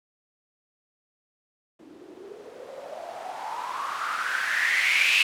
violet noise with low-pass filter sweep, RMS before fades -28 dBFS, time 1.79-5.23 s, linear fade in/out 5 ms, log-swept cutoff 290 to 2700 Hz, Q 7.4, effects none

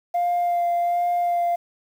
sine tone with vibrato, 698.5 Hz, F5, in tune, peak -17 dBFS, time 0.14-1.56 s, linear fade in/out 10 ms, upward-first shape sine, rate 1.3 Hz, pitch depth 12 cents each way, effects tanh soft clip ceiling -17 dBFS + 8-bit

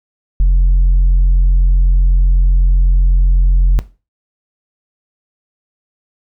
sine tone, 44 Hz, F1, 14 cents sharp, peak -4 dBFS, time 0.4-3.79 s, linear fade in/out 0 ms, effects noise-tail reverb RT60 0.3 s tail -18 dB re dry + tanh soft clip ceiling -6 dBFS

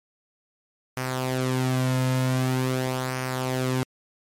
sawtooth tone with flanger, 128.9 Hz, C3, 26 cents flat, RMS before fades -25 dBFS, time 0.97-3.83 s, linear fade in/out 0 ms, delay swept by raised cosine 0.26 to 2.66 ms, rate 0.45 Hz, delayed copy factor -0.55, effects MP3 64 kbps

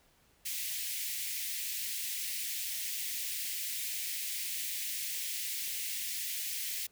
white high-pass noise, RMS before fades -37 dBFS, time 0.45-6.87 s, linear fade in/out 10 ms, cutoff 1900 Hz, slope 48 dB/octave, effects pink hiss -67 dBFS RMS until 6.91 s

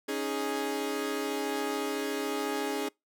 sawtooth chord, C# suspended second, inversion none, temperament equal, 277.2 / 311.1 / 415.3 Hz, C#4 / D#4 / G#4, 0 / 0 / 0 cents, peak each -31 / -33 / -29 dBFS, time 0.08-2.89 s, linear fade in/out 10 ms, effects noise-tail reverb RT60 0.2 s tail -26 dB re dry

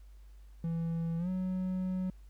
triangle tone with pitch glide, 166 to 185.26 Hz, E3 to F#3, +12 to +2 cents, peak -29 dBFS, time 0.64-2.1 s, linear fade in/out 2 ms, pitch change +190 cents, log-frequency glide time 1.18-1.29 s, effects added 50 Hz sine -50 dBFS peak until 2.29 s + pink hiss -71 dBFS RMS until 2.29 s

